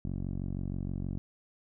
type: tone with low-pass filter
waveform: 10% pulse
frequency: 46.33 Hz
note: F#1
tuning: 3 cents sharp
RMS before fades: -35 dBFS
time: 0.05-1.18 s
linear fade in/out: 0 ms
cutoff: 270 Hz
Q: 0.74
effects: none